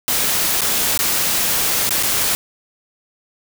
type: noise with dropouts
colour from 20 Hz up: white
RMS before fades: -18 dBFS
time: 0.08-2.35 s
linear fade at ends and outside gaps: 0 ms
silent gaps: 0.608-0.617 / 0.976-0.991 / 1.892-1.907 / 2.027-2.033 s
effects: none